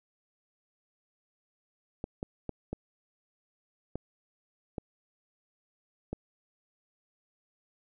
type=clicks; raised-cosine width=2 ms; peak=-21 dBFS; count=7; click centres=2.041 / 2.229 / 2.493 / 2.73 / 3.956 / 4.782 / 6.13 s; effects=none